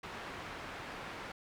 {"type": "low-pass noise", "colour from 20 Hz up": "white", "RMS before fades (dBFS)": -45, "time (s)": [0.03, 1.32], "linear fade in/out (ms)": 5, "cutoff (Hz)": 1800, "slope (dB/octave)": 12, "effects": []}